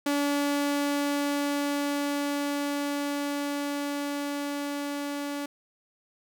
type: tone with level ramp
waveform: sawtooth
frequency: 286.6 Hz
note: D4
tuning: 42 cents flat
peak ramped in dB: -20 to -27 dBFS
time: 0.06-5.46 s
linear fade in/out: 5 ms
effects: none